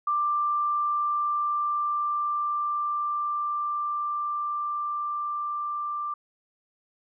sine tone with level ramp, 1182 Hz, D6, 11 cents sharp, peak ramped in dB -22 to -28 dBFS, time 0.07-6.14 s, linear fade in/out 5 ms, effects none

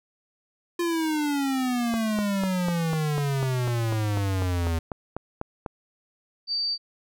square exponential sweep, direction down, 349.2 to 81 Hz, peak -24 dBFS, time 0.79-4.79 s, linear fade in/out 5 ms
click train, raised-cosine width 1 ms, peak -17 dBFS, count 16, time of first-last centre 1.94-5.662 s, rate 4.03 Hz
sine tone, 4625 Hz, D8, 27 cents flat, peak -24 dBFS, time 6.47-6.78 s, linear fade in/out 50 ms
effects none

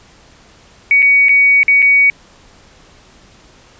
sine tone with dropouts, 2250 Hz, C#7, 25 cents sharp, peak -6 dBFS, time 0.91-2.1 s, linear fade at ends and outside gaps 1 ms, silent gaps 1.022-1.026 / 1.285-1.292 / 1.632-1.681 / 1.821-1.825 s, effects pink hiss -45 dBFS RMS until 3.79 s + resampled to 16000 Hz

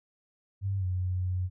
sine tone with pitch glide, 98 to 91.44 Hz, G2 to F#2, 0 to -20 cents, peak -27 dBFS, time 0.61-1.5 s, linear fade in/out 50 ms, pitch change -120 cents, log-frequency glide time 0.78-0.85 s, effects none

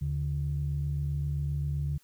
sine tone pair together, 76.2 / 143.85 Hz, D#2 / D3, -36 / -36 cents, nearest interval major seventh, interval 1100 cents, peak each -31 / -29 dBFS, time 0.01-1.98 s, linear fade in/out 10 ms, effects tanh soft clip ceiling -21 dBFS + white hiss -65 dBFS RMS until 2.03 s

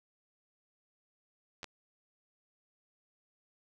clicks, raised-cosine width 0.2 ms, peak -25 dBFS, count 2, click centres 1.631 / 1.643 s, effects none

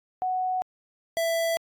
sine / square tone pair in turn, 741 / 663.5 Hz, F#5 / E5, +2 / +11 cents, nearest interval major second, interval 191 cents, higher first, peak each -24 dBFS, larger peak neither, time 0.22-0.62 / 1.17-1.57 s, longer neither, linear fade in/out 0 ms, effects AAC 64 kbps

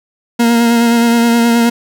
40% pulse tone with vibrato, 233.9 Hz, A#3, 6 cents sharp, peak -7 dBFS, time 0.39-1.7 s, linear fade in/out 10 ms, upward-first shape sine, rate 9.5 Hz, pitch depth 22 cents each way, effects none

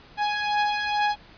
sawtooth beating tone pair, 831 / 833.3 Hz, G#5 / G#5, +1 / +6 cents, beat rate 2.3 Hz, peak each -24 / -20 dBFS, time 0.17-1.16 s, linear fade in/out 50 ms, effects pink hiss -50 dBFS RMS until 1.37 s + resampled to 11025 Hz

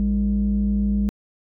sine tone pair together, 56.96 / 203 Hz, A#1 / G#3, -39 / -39 cents, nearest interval octave + minor seventh, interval 2200 cents, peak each -21 / -18 dBFS, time 0-1.09 s, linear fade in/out 0 ms, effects tanh soft clip ceiling -13 dBFS

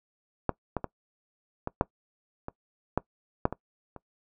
clicks, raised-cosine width 1 ms, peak -10 / -14 / -17 / -17 / -7 / -21 / -10 / -8 / -19 / -28 dBFS, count 10, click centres 0.493 / 0.767 / 0.843 / 1.674 / 1.811 / 2.484 / 2.976 / 3.454 / 3.526 / 3.963 s, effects noise-tail reverb RT60 0.1 s tail -21 dB re dry

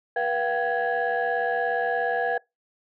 sine tone cluster, 483.6 / 693 / 770 / 1667 Hz, B4 / F5 / G5 / G#6, -36 / -14 / -31 / +6 cents, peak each -27 dBFS, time 0.16-2.38 s, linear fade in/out 5 ms, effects noise-tail reverb RT60 0.2 s tail -24 dB re dry + tanh soft clip ceiling -16 dBFS

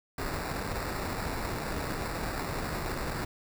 pink noise with sample-and-hold, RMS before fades -34 dBFS, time 0.18-3.25 s, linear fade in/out 5 ms, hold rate 3150 Hz, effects none

